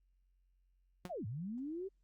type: tone with exponential decay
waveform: sawtooth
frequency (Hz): 180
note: F#3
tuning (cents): -47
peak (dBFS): -36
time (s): 1.05-1.13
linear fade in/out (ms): 0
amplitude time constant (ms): 16
type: linear two-way sweep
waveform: sine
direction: down then up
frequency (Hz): 784 to 96.9 to 399.1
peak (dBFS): -39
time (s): 1.09-1.89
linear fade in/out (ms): 20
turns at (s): 1.26
effects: added 45 Hz sine -70 dBFS peak until 2.03 s + Opus 48 kbps